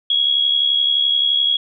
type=tone with amplitude modulation; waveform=sine; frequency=3322 Hz; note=G#7; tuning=in tune; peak=-11 dBFS; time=0.1-1.57 s; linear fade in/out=5 ms; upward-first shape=sine; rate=71.6 Hz; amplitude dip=60%; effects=none